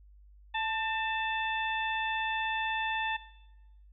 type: harmonic tone with a mistuned harmonic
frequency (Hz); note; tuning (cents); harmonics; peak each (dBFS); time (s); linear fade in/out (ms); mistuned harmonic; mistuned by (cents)
880; A5; 0; 1 / 2 / 3 / 4; -32 / -35 / -37 / -38; 0.54-3.17; 10; 2; +35
effects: noise-tail reverb RT60 1.0 s tail -18 dB re dry + added 50 Hz sine -53 dBFS peak until 3.92 s